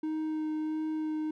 triangle tone with vibrato, 311.1 Hz, D#4, in tune, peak -28 dBFS, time 0.03-1.31 s, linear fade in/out 5 ms, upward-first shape sine, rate 1.5 Hz, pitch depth 10 cents each way, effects none

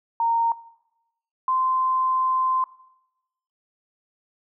sine tone pair in turn, 924 / 1037.2 Hz, A#5 / C6, -16 / -15 cents, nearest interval major second, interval 201 cents, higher second, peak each -19 dBFS, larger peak neither, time 0.2-0.52 / 1.48-2.64 s, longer second, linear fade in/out 2 ms, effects noise-tail reverb RT60 0.9 s tail -19 dB re dry

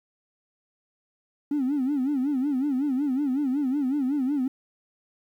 triangle tone with vibrato, 273.7 Hz, C#4, 22 cents flat, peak -19 dBFS, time 1.51-4.48 s, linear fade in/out 5 ms, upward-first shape sine, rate 5.4 Hz, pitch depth 150 cents each way, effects tanh soft clip ceiling -19 dBFS + 10-bit

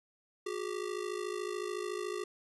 square ring-modulated tone, 390.1 Hz, G4, 8 cents flat, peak -33 dBFS, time 0.46-2.24 s, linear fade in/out 5 ms, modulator 26.9 Hz, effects resampled to 24000 Hz + 11-bit

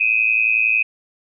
sine tone with amplitude modulation, 2519 Hz, D#7, 21 cents sharp, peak -10 dBFS, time 0-0.83 s, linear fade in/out 10 ms, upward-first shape sine, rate 111 Hz, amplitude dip 90%, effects none

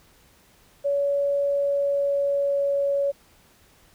sine tone with pitch glide, 565 to 561.1 Hz, C#5 to C#5, +33 to +21 cents, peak -20 dBFS, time 0.84-3.12 s, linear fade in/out 20 ms, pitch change -12 cents, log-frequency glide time 1.45-2.89 s, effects pink hiss -57 dBFS RMS until 3.94 s

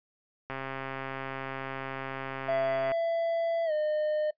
click train, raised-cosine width 0.5 ms, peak -21 dBFS, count 325, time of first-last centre 0.5-2.918 s, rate 134 Hz
triangle tone with pitch glide, 668 to 609 Hz, E5 to D#5, +23 to -37 cents, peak -24 dBFS, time 2.48-4.31 s, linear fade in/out 10 ms, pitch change -160 cents, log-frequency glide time 3.65-3.72 s
effects noise-tail reverb RT60 0.1 s tail -21 dB re dry + resampled to 11025 Hz

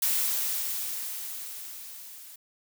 blue noise with level ramp, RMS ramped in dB -25 to -47 dBFS, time 0.02-2.36 s, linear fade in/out 5 ms, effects none

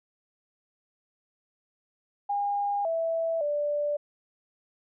sine tone with pitch steps, 811 / 658 / 587 Hz, G#5 / E5 / D5, -41 / -3 / -1 cents, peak -25 dBFS, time 2.29-3.97 s, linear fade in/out 10 ms, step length 560 ms, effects none

